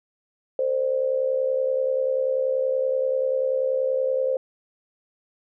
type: tone with amplitude modulation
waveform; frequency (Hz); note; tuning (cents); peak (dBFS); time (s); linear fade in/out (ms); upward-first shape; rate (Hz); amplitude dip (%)
sine; 523.3; C5; 0; -17; 0.59-4.37; 2; sine; 70.4; 70
effects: none